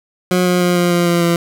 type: tone with pitch steps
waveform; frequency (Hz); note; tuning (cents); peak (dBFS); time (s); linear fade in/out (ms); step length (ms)
20% pulse; 180.9 / 179.13 / 177.38 / 175.65 / 173.93 / 172.23 / 170.55; F#3 / F3 / F3 / F3 / F3 / F3 / F3; -39 / +44 / +27 / +10 / -7 / -24 / -41; -7; 0.31-1.36; 2; 150
effects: none